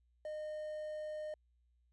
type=tone with quantisation; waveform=triangle; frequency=612 Hz; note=D#5; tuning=29 cents flat; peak=-38 dBFS; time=0.25-1.34 s; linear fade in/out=2 ms; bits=11; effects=added 60 Hz sine -70 dBFS peak until 1.92 s + resampled to 24000 Hz